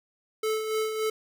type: tone with tremolo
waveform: square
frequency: 435.8 Hz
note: A4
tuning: 17 cents flat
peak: -25 dBFS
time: 0.43-1.1 s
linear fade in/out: 5 ms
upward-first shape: sine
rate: 3.5 Hz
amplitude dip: 50%
effects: none